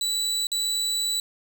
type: tone with dropouts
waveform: 30% pulse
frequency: 3951 Hz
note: B7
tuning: in tune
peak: -21 dBFS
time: 0.01-1.2 s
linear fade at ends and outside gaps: 2 ms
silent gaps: 0.47-0.517 s
effects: none